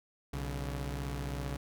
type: tone pair together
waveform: sawtooth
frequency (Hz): 63.1 / 141.65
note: B1 / C#3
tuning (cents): +38 / +38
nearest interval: octave + major second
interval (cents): 1400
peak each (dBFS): -33 / -35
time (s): 0.33-1.57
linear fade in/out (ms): 5
effects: none

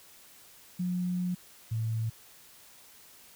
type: tone pair in turn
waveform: sine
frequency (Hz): 179.6 / 112.59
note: F3 / A2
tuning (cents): +49 / +40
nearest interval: minor sixth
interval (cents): 809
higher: first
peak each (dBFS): -28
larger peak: neither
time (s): 0.79-1.35 / 1.71-2.1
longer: first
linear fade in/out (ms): 10
effects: white hiss -55 dBFS RMS until 3.35 s

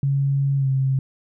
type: tone with pitch glide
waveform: sine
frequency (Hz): 138.59 to 133.71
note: C#3 to C3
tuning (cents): 0 to +38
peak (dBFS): -17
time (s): 0.03-0.99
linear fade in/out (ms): 2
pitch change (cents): -62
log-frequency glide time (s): 0.57-0.68
effects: none

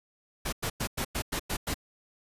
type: noise bursts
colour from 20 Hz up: pink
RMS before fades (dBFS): -31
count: 8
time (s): 0.45-1.744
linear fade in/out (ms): 10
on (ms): 76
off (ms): 98
effects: resampled to 32000 Hz

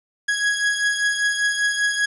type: beating tone pair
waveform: 40% pulse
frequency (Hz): 1661.2 / 1666.3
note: G#6 / G#6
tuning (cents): 0 / +5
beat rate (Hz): 5.1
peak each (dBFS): -19 / -24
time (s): 0.28-2.06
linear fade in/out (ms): 10
effects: resampled to 24000 Hz + 8-bit

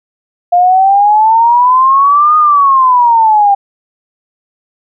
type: exponential two-way sweep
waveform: sine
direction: up then down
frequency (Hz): 698.5 to 1238 to 790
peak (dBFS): -4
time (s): 0.52-3.55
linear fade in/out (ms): 10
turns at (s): 2.37
effects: none

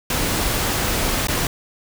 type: noise with dropouts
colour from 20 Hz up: pink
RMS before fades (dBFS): -21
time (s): 0.1-1.47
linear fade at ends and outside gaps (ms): 2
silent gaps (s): 1.271-1.284
effects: none

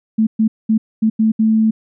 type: tone bursts at uneven times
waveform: sine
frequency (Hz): 220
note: A3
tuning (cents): 0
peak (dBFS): -10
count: 6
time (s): 0.18-0.27 / 0.39-0.48 / 0.69-0.78 / 1.02-1.1 / 1.19-1.32 / 1.39-1.71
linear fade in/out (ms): 10
effects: none

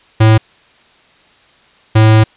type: tone pair in turn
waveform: square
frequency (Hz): 110 / 109.52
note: A2 / A2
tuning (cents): 0 / -8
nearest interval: unison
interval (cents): 8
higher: first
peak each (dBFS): -5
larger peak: neither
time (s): 0.2-0.38 / 1.95-2.24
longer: second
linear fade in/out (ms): 10
effects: white hiss -48 dBFS RMS until 2.36 s + resampled to 8000 Hz

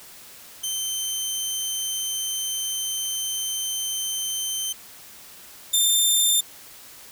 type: tone pair in turn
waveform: 15% pulse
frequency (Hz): 3100 / 3589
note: G7 / A7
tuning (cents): -20 / +34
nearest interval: minor third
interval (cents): 254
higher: second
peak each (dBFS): -18 / -10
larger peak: second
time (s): 0.63-4.73 / 5.73-6.41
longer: first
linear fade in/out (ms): 10
effects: white hiss -45 dBFS RMS until 7.11 s

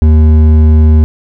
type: tone with hard clipping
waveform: triangle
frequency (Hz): 77.9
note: D#2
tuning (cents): +3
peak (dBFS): -4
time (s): 0.02-1.04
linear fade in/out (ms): 0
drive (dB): 12
effects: none

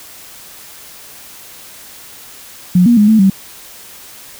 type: tone with pitch steps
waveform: sine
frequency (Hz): 180 / 237.8 / 208.6 / 219.7 / 192.8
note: F#3 / A#3 / G#3 / A3 / G3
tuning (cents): -47 / +35 / +8 / -2 / -28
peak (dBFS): -5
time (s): 2.75-3.3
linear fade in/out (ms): 5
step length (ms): 110
effects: white hiss -36 dBFS RMS until 4.39 s

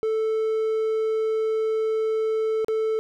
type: tone with dropouts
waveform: triangle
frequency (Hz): 440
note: A4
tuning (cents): 0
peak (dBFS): -19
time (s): 0.03-2.99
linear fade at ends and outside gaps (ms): 0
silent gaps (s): 2.646-2.683
effects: none

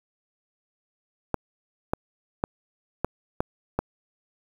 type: clicks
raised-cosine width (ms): 1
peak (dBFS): -9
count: 6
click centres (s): 1.343 / 1.935 / 2.439 / 3.046 / 3.405 / 3.79
effects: 7-bit

